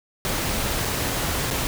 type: noise with dropouts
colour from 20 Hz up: pink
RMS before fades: -25 dBFS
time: 0.25-1.67 s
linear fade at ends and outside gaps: 0 ms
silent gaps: 0.849-0.853 / 1.504-1.51 s
effects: none